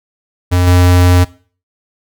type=tone with level steps; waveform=square; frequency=89.4 Hz; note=F2; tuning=41 cents sharp; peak=-9 / -6 dBFS; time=0.51-1.25 s; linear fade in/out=20 ms; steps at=0.67 s; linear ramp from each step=5 ms; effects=noise-tail reverb RT60 0.4 s tail -19 dB re dry